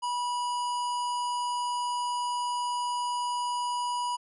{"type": "harmonic tone with a mistuned harmonic", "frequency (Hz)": 975, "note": "B5", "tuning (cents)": -23, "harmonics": [1, 3, 5, 7, 9, 10], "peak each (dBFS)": [-28, -40, -43, -47, -48, -50], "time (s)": [0.02, 4.17], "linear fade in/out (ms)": 20, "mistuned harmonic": 9, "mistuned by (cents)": 45, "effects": []}